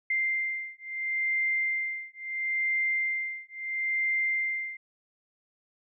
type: beating tone pair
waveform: sine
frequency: 2093 / 2093.74 Hz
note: C7 / C7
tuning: 0 / +1 cents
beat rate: 0.74 Hz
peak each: -30 dBFS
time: 0.1-4.77 s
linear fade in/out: 5 ms
effects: none